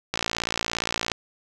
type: click train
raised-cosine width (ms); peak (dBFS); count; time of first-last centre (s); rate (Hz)
0.2; -7; 57; 0.14-1.117; 57.3
effects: none